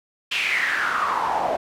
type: noise with band-pass filter sweep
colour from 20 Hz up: pink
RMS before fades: -23 dBFS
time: 0.31-1.57 s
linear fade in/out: 10 ms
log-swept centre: 2800 to 660 Hz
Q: 5.7
effects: none